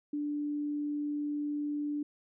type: tone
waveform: sine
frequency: 293.7 Hz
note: D4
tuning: in tune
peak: -31 dBFS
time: 0.13-2.03 s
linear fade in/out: 5 ms
effects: none